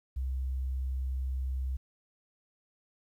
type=tone; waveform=sine; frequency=65.3 Hz; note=C2; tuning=3 cents flat; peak=-29 dBFS; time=0.16-1.77 s; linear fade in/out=10 ms; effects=tanh soft clip ceiling -26 dBFS + 11-bit